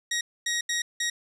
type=tone bursts at uneven times; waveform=15% pulse; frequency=1890 Hz; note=A#6; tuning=23 cents sharp; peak=-19 dBFS; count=4; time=0.11-0.21 / 0.46-0.61 / 0.69-0.82 / 1-1.1 s; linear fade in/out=5 ms; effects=low-pass 11000 Hz 12 dB/octave